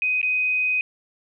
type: tone with dropouts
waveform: sine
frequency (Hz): 2506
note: D#7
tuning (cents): +12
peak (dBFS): -19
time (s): 0.02-0.81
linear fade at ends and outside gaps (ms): 1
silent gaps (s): 0.215-0.229
effects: none